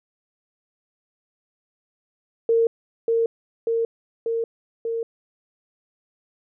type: tone with echo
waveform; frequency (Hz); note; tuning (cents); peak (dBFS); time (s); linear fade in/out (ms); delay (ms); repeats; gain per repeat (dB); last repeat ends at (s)
sine; 458.5; A#4; -29; -15; 2.49-2.67; 2; 590; 4; -2; 5.03
effects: none